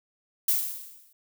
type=noise with exponential decay; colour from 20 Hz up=violet; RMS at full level=-21 dBFS; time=0.48-1.13 s; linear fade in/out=5 ms; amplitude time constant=140 ms; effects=none